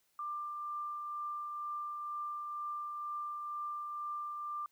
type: tone with tremolo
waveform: sine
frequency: 1188 Hz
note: D6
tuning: 20 cents sharp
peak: -36 dBFS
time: 0.19-4.66 s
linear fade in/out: 2 ms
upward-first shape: triangle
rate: 2.1 Hz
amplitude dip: 30%
effects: white hiss -75 dBFS RMS until 4.71 s